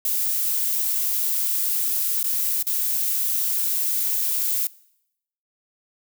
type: noise with dropouts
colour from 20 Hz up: violet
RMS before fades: -23 dBFS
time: 0.05-4.67 s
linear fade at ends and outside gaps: 2 ms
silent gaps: 2.23-2.241 / 2.627-2.668 s
effects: noise-tail reverb RT60 0.8 s tail -22 dB re dry